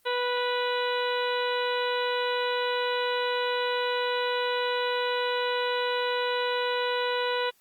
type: harmonic tone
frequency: 491.8 Hz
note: B4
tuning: 7 cents flat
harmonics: 1 / 2 / 3 / 4 / 5 / 6 / 7 / 8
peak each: -28 / -31 / -34 / -38 / -39 / -37 / -41 / -37 dBFS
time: 0.05-7.51 s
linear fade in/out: 20 ms
effects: white hiss -65 dBFS RMS until 7.6 s + Opus 32 kbps